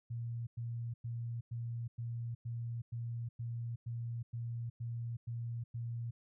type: tone bursts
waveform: sine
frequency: 117.4 Hz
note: A#2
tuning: 13 cents sharp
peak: -37 dBFS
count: 13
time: 0.1-6.11 s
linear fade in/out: 10 ms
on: 370 ms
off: 100 ms
effects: none